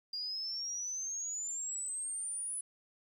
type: exponential sweep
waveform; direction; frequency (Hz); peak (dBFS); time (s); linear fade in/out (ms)
sine; up; 4788 to 10060; -36; 0.13-2.61; 5
effects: 11-bit